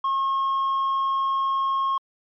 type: tone with tanh clipping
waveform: sine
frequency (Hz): 1082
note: C#6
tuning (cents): -42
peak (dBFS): -21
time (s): 0.04-1.98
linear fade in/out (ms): 5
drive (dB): 2
effects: MP3 64 kbps